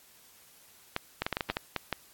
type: clicks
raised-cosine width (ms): 0.3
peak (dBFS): -13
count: 10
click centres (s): 0.964 / 1.22 / 1.265 / 1.327 / 1.369 / 1.408 / 1.5 / 1.569 / 1.763 / 1.927
effects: white hiss -58 dBFS RMS until 2.13 s + AAC 64 kbps